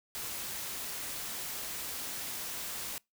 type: noise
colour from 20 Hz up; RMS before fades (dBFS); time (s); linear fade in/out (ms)
white; -39; 0.15-2.98; 0
effects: noise-tail reverb RT60 0.2 s tail -25 dB re dry